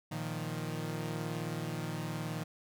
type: chord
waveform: sawtooth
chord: Bb suspended fourth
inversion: none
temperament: equal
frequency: 116.54 / 155.56 / 174.61 Hz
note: Bb2 / Eb3 / F3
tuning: 0 / 0 / 0 cents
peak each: -37 / -34 / -38 dBFS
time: 0.11-2.44 s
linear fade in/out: 10 ms
effects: none